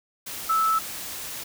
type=tone in noise; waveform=sine; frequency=1311 Hz; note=E6; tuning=10 cents flat; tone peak=-19 dBFS; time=0.49-0.79 s; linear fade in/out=10 ms; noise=white; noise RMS=-35 dBFS; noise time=0.26-1.44 s; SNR=+13 dB; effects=none